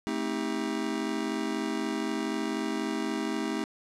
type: chord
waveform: square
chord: A half-diminished seventh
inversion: none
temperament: just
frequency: 220 / 264 / 316.8 / 396 Hz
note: A3 / C4 / Eb4 / G4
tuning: 0 / +16 / +31 / +18 cents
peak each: -35 / -36 / -34 / -37 dBFS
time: 0.07-3.64 s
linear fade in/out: 0 ms
effects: low-pass 8000 Hz 12 dB/octave